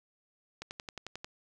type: click train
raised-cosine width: 0.2 ms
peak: -23 dBFS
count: 8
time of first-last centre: 0.62-1.245 s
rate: 11.2 Hz
effects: none